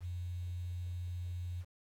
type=tone with quantisation; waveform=sine; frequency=88.6 Hz; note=F2; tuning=25 cents sharp; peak=-37 dBFS; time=0-1.65 s; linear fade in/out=50 ms; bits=10; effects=AAC 64 kbps